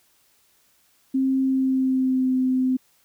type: tone with pitch glide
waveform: sine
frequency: 265.3 to 257.7 Hz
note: C4 to C4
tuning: +24 to -26 cents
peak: -18 dBFS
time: 1.14-2.77 s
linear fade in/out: 10 ms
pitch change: -50 cents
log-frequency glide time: 1.42-2.33 s
effects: white hiss -62 dBFS RMS until 3.04 s